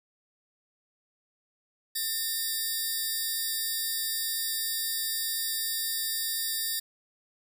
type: tone cluster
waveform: 10% pulse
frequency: 1801 / 3829 / 4751 Hz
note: A6 / A#7 / D8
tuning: +40 / +46 / +19 cents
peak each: -27 / -28 / -24 dBFS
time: 1.95-6.8 s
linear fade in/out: 10 ms
effects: none